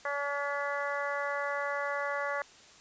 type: harmonic tone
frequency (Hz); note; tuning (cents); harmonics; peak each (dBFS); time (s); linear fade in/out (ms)
284.7; C#4; +46; 2 / 3 / 4 / 5 / 6 / 7; -35 / -40 / -37 / -39 / -38 / -40; 0.05-2.42; 2
effects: white hiss -55 dBFS RMS until 2.8 s + resampled to 16000 Hz